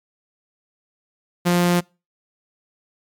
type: tone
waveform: sawtooth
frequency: 175.7 Hz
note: F3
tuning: 11 cents sharp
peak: -11 dBFS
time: 1.45-1.81 s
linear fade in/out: 20 ms
effects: noise-tail reverb RT60 0.3 s tail -26 dB re dry + MP3 96 kbps